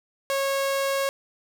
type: tone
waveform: sawtooth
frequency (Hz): 548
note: C#5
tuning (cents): -20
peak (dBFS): -19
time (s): 0.3-1.09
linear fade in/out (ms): 0
effects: none